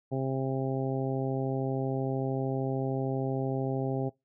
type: harmonic tone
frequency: 133.1 Hz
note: C3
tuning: 30 cents sharp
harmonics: 1 / 2 / 3 / 4 / 5 / 6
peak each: -31 / -34 / -35 / -38 / -39 / -41 dBFS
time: 0.11-4.1 s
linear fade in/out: 20 ms
effects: noise-tail reverb RT60 0.2 s tail -22 dB re dry